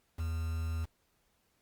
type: tone with quantisation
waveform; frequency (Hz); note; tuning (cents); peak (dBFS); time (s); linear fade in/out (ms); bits
triangle; 81.4; E2; -21; -30; 0.18-0.86; 20; 8
effects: pink hiss -74 dBFS RMS until 1.61 s + Opus 48 kbps